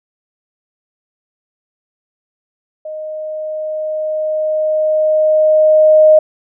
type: tone with level ramp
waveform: sine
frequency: 620 Hz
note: D#5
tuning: 6 cents flat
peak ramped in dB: -23 to -3 dBFS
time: 2.85-6.19 s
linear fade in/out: 5 ms
effects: none